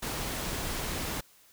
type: noise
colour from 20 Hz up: pink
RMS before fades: -34 dBFS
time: 0.02-1.21 s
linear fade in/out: 10 ms
effects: white hiss -60 dBFS RMS until 1.52 s